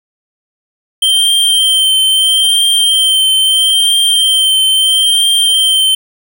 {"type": "tone with vibrato", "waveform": "square", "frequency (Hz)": 3134, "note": "G7", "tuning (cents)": -1, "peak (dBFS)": -8, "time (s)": [1.02, 5.95], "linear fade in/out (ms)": 5, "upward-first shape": "triangle", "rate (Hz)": 0.76, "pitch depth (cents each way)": 25, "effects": []}